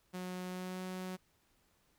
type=tone with pitch glide; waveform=sawtooth; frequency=182.4 to 184.95 Hz; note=F#3 to F#3; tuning=-24 to 0 cents; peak=-36 dBFS; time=0.13-1.17 s; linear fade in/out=20 ms; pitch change=+24 cents; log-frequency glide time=0.47-0.82 s; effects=pink hiss -73 dBFS RMS until 1.98 s